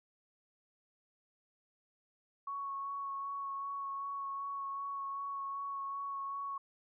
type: tone with vibrato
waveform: sine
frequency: 1108.7 Hz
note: C#6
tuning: in tune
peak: -37 dBFS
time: 2.47-6.58 s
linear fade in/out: 5 ms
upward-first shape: sine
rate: 2.6 Hz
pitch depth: 13 cents each way
effects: none